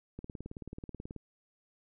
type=click train; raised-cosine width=3 ms; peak=-29 dBFS; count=19; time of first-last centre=0.19-1.163 s; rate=18.5 Hz; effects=none